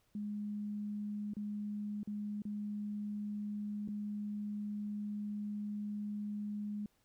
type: tone with dropouts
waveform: sine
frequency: 207.7 Hz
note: G#3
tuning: in tune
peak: -37 dBFS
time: 0.15-6.86 s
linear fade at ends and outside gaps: 2 ms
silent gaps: 1.336-1.367 / 2.032-2.074 / 2.42-2.452 / 3.877-3.886 s
effects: pink hiss -75 dBFS RMS until 7.04 s